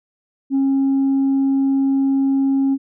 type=tone; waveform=sine; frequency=271.7 Hz; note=C#4; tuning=35 cents flat; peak=-12 dBFS; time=0.5-2.78 s; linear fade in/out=50 ms; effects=tanh soft clip ceiling -12 dBFS